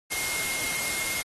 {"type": "tone in noise", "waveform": "sine", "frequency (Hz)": 2136, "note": "C7", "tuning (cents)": 35, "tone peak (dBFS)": -32, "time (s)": [0.1, 1.23], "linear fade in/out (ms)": 20, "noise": "white", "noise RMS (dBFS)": -30, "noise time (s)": [0.1, 1.23], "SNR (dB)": -5, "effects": ["AAC 32 kbps"]}